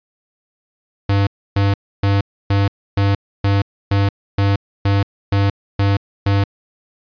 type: tone bursts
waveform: square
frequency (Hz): 99.5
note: G2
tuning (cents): +26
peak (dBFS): -13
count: 12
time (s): 1.09-6.44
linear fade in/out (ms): 5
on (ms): 180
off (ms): 290
effects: resampled to 11025 Hz